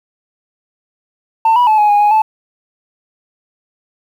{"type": "tone with pitch steps", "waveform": "sine", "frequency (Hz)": [896, 976, 865, 838, 823, 831, 871], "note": ["A5", "B5", "A5", "G#5", "G#5", "G#5", "A5"], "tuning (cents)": [31, -21, -30, 15, -16, 1, -18], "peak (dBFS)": -5, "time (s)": [1.45, 2.22], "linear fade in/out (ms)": 5, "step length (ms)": 110, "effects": ["tanh soft clip ceiling -6 dBFS", "7-bit"]}